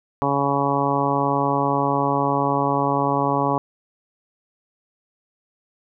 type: harmonic tone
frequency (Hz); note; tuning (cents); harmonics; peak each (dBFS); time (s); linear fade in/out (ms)
140.3; C#3; +21; 1 / 2 / 3 / 4 / 5 / 6 / 7 / 8; -27 / -25 / -27 / -27 / -28 / -25 / -25 / -26; 0.22-3.58; 0
effects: none